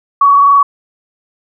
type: tone with frequency modulation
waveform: sine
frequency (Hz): 1126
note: C#6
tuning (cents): +27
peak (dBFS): -4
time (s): 0.21-0.63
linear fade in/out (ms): 5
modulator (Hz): 22.7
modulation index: 0.7
effects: none